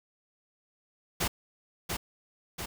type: noise with echo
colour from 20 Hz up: pink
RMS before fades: -29 dBFS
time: 1.2-1.28 s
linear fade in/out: 10 ms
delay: 690 ms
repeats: 2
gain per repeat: -4 dB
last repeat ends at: 2.66 s
effects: none